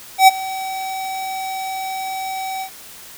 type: tone with ADSR envelope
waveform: square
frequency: 763 Hz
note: G5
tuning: 47 cents flat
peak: -4 dBFS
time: 0.18-2.7 s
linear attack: 97 ms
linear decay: 22 ms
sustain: -20 dB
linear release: 82 ms
effects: white hiss -39 dBFS RMS until 3.17 s